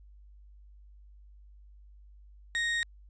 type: tone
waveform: 35% pulse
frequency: 1864.7 Hz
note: A#6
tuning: in tune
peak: -26 dBFS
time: 2.55-2.83 s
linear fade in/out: 0 ms
effects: added 50 Hz sine -51 dBFS peak until 3.09 s + resampled to 16000 Hz